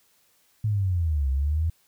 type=linear two-way sweep; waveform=sine; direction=down then up; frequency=109.8 to 65.41 to 83.5 Hz; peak=-21 dBFS; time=0.64-1.7 s; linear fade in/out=5 ms; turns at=1.3 s; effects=white hiss -64 dBFS RMS until 1.87 s